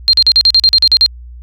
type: tone bursts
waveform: sine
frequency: 4186 Hz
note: C8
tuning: in tune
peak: -4 dBFS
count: 11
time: 0.08-1.062 s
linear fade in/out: 0 ms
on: 52 ms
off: 41 ms
effects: added 60 Hz sine -29 dBFS peak until 1.42 s